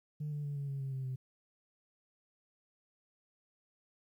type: tone with pitch steps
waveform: sine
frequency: 150 / 146.91 / 143.89 / 140.93 / 138.03 / 135.19 / 132.41 / 129.68 Hz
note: D3 / D3 / D3 / C#3 / C#3 / C#3 / C3 / C3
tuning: +37 / +1 / -35 / +29 / -7 / -43 / +21 / -15 cents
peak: -34 dBFS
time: 0.2-1.16 s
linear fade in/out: 10 ms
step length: 120 ms
effects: tanh soft clip ceiling -33 dBFS + 12-bit